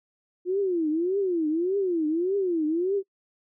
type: tone with vibrato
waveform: sine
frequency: 349.2 Hz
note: F4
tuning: in tune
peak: -22 dBFS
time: 0.45-3.03 s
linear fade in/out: 50 ms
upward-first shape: triangle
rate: 1.7 Hz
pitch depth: 270 cents each way
effects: noise-tail reverb RT60 0.1 s tail -22 dB re dry